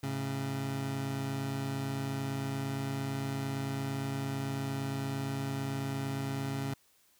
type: tone pair together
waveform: 25% pulse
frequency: 108 / 136.82 Hz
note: A2 / C#3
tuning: -32 / -22 cents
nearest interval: major third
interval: 410 cents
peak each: -37 / -30 dBFS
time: 0.03-6.74 s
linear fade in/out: 5 ms
effects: white hiss -67 dBFS RMS until 7.19 s